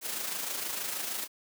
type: noise with amplitude modulation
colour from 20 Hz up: white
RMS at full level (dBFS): -33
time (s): 0.01-1.28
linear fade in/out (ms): 50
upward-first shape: sine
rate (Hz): 26.4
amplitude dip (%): 45
effects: high-pass 200 Hz 12 dB/octave